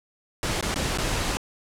pink noise with dropouts, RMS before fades -26 dBFS, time 0.43-1.37 s, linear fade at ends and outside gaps 0 ms, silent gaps 0.61-0.626 / 0.742-0.759 / 0.974-0.985 s, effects low-pass 9000 Hz 12 dB/octave

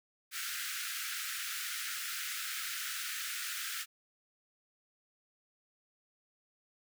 pink high-pass noise, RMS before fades -39 dBFS, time 0.31-3.86 s, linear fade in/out 50 ms, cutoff 1300 Hz, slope 96 dB/octave, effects none

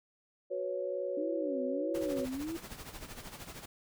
sine chord, F# suspended fourth, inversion none, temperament just, 370 / 493.3 / 555 Hz, F#4 / B4 / C#5, 0 / -2 / +2 cents, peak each -39 / -39 / -35 dBFS, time 0.5-2.26 s, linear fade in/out 20 ms
sine tone with vibrato, 293 Hz, D4, 4 cents flat, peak -35 dBFS, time 1.17-2.57 s, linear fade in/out 5 ms, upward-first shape sine, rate 1.6 Hz, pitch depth 230 cents each way
pink noise with tremolo, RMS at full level -44 dBFS, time 1.94-3.66 s, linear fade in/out 10 ms, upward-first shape sine, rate 13 Hz, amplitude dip 65%
effects none

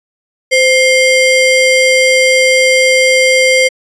square ring-modulated tone, 1317 Hz, E6, 2 cents flat, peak -4 dBFS, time 0.51-3.69 s, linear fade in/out 20 ms, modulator 799 Hz, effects resampled to 22050 Hz

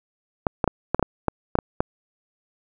clicks, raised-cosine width 1 ms, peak -5 dBFS, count 10, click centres 0.468 / 0.642 / 0.677 / 0.946 / 0.995 / 1.027 / 1.283 / 1.554 / 1.588 / 1.805 s, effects none

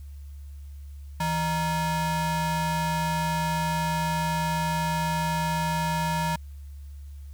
square ring-modulated tone, 387 Hz, G4, 22 cents flat, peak -22 dBFS, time 1.2-6.36 s, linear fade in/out 5 ms, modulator 550 Hz, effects added 71 Hz sine -38 dBFS peak until 7.33 s + white hiss -63 dBFS RMS until 7.33 s

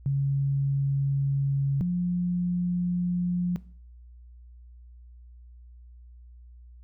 sine tone pair in turn, 138.59 / 177.36 Hz, C#3 / F3, 0 / +27 cents, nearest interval major third, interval 427 cents, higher second, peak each -22 / -23 dBFS, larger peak first, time 0.06-1.81 / 1.81-3.56 s, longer neither, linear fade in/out 0 ms, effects noise-tail reverb RT60 0.5 s tail -19 dB re dry + added 60 Hz sine -46 dBFS peak until 6.83 s

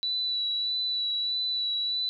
sine tone with vibrato, 3951 Hz, B7, in tune, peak -26 dBFS, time 0.03-2.09 s, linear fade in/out 0 ms, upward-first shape sine, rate 1.6 Hz, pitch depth 19 cents each way, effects none

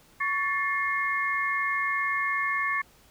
sine tone cluster, 1119 / 1762 / 2144 Hz, C#6 / A6 / C7, +16 / +2 / +42 cents, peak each -29 dBFS, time 0.2-2.82 s, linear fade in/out 10 ms, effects pink hiss -58 dBFS RMS until 3.1 s

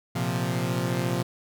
sawtooth chord, Bb suspended second, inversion none, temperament equal, 116.54 / 130.81 / 174.61 Hz, Bb2 / C3 / F3, 0 / 0 / 0 cents, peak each -26 / -25 / -25 dBFS, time 0.15-1.23 s, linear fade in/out 10 ms, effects none

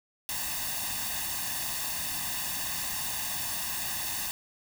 white noise with comb filter, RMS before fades -33 dBFS, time 0.29-4.31 s, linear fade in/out 0 ms, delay 1.1 ms, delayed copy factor +0.8, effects none

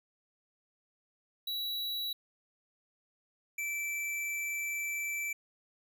square tone pair in turn, 3914 / 2327 Hz, B7 / D7, -16 / -17 cents, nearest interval major sixth, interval 901 cents, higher first, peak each -34 / -34 dBFS, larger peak neither, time 1.47-2.13 / 3.58-5.33 s, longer second, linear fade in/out 5 ms, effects none

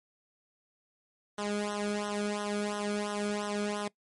sawtooth tone with flanger, 206.7 Hz, G#3, 8 cents flat, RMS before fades -33 dBFS, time 1.38-3.88 s, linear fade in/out 5 ms, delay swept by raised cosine 0.42 to 1.08 ms, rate 2.9 Hz, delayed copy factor -0.95, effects noise-tail reverb RT60 0.1 s tail -21 dB re dry + MP3 48 kbps

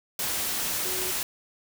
sine tone in noise, 369.5 Hz, F#4, 2 cents flat, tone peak -36 dBFS, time 0.85-1.11 s, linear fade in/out 2 ms, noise white, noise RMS -29 dBFS, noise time 0.19-1.23 s, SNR -10 dB, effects none

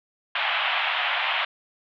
white band-pass noise, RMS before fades -25 dBFS, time 0.35-1.45 s, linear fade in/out 5 ms, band 660 to 3300 Hz, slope 48 dB/octave, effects none

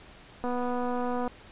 click train, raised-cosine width 1 ms, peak -19 dBFS, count 207, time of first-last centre 0.44-1.277 s, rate 246 Hz, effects pink hiss -51 dBFS RMS until 1.51 s + resampled to 8000 Hz

